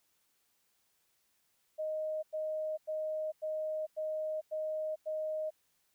sine tone bursts, 622.3 Hz, D#5, in tune, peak -33 dBFS, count 7, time 1.78-5.506 s, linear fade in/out 20 ms, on 450 ms, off 96 ms, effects white hiss -75 dBFS RMS until 5.94 s

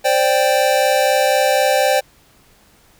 square chord, C suspended second, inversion none, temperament equal, 523.3 / 587.3 / 784 Hz, C5 / D5 / G5, 0 / 0 / 0 cents, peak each -18 dBFS, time 0.04-2.01 s, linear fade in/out 20 ms, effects pink hiss -52 dBFS RMS until 2.99 s

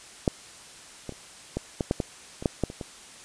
clicks, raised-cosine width 2 ms, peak -7 / -20 / -30 / -14 / -12 / -9 / -12 / -22 / -8 / -10 / -24 / -20 dBFS, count 12, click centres 0.278 / 1.093 / 1.123 / 1.57 / 1.808 / 1.911 / 2.002 / 2.425 / 2.458 / 2.637 / 2.701 / 2.812 s, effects white hiss -47 dBFS RMS until 3.24 s + resampled to 22050 Hz

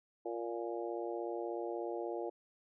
harmonic tone with a mistuned harmonic, 116.54 Hz, A#2, in tune, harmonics 3 / 4 / 5 / 6 / 7, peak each -40 / -42 / -44 / -46 / -47 dBFS, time 0.25-2.3 s, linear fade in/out 10 ms, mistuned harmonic 7, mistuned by +29 cents, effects none

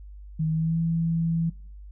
sine tone with pitch glide, 158 to 165.47 Hz, D#3 to E3, +27 to +7 cents, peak -22 dBFS, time 0.39-1.5 s, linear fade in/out 10 ms, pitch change +80 cents, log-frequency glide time 0.49-0.78 s, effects noise-tail reverb RT60 0.5 s tail -22 dB re dry + added 50 Hz sine -40 dBFS peak until 1.91 s

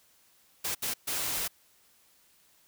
white noise bursts at uneven times, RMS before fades -32 dBFS, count 3, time 0.64-0.75 / 0.82-0.94 / 1.07-1.48 s, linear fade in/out 10 ms, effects white hiss -64 dBFS RMS until 2.67 s

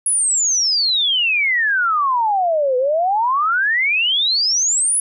sine exponential two-way sweep, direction down then up, 10548 to 493.9 to 10548 Hz, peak -14 dBFS, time 0.06-5 s, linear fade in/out 2 ms, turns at 2.77 s, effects none

